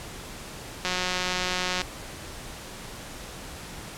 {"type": "click train", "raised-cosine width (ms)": 0.2, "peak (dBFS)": -10, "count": 177, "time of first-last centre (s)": [0.85, 1.817], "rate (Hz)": 182, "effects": ["pink hiss -40 dBFS RMS until 3.97 s", "low-pass 11000 Hz 12 dB/octave"]}